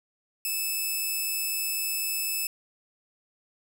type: tone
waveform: 5% pulse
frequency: 2612 Hz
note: E7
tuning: 17 cents flat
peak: -18 dBFS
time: 0.45-2.47 s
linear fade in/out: 2 ms
effects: none